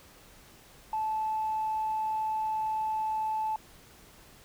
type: tone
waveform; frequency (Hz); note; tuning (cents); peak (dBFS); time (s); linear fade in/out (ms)
sine; 871; A5; -18; -27; 0.93-3.56; 2
effects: tanh soft clip ceiling -23 dBFS + pink hiss -55 dBFS RMS until 4.44 s